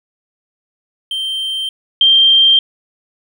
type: tone pair in turn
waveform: triangle / sine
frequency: 3136 / 3167 Hz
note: G7 / G7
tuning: 0 / +17 cents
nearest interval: unison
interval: 17 cents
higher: second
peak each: -16 / -6 dBFS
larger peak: second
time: 1.11-1.69 / 2.01-2.59 s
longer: neither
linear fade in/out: 2 ms
effects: none